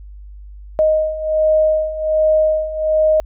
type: beating tone pair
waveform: sine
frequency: 622.3 / 623.6 Hz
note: D#5 / D#5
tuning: 0 / +4 cents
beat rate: 1.3 Hz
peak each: -18 / -14 dBFS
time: 0.79-3.2 s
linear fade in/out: 0 ms
effects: added 50 Hz sine -33 dBFS peak until 3.25 s